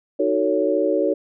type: chord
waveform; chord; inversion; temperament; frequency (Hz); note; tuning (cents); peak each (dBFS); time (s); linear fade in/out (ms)
sine; D# half-diminished seventh; none; just; 311.1 / 373.4 / 448 / 560; D#4 / F#4 / A4 / C#5; 0 / +16 / +31 / +18; -23 / -23 / -23 / -21; 0.19-1.14; 10
effects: none